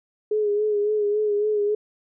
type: tone with vibrato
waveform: sine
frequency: 418.8 Hz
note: G#4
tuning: 15 cents sharp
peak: -19 dBFS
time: 0.31-1.75 s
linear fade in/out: 5 ms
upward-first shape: sine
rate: 3.6 Hz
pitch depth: 40 cents each way
effects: none